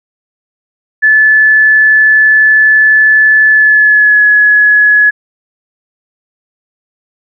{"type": "tone with pitch glide", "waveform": "sine", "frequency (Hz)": [1734, 1692.4], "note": ["A6", "G#6"], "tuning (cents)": [-26, 32], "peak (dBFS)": -3, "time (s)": [1.02, 5.11], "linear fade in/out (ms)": 20, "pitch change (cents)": -42, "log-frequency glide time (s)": [3.49, 4.23], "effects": []}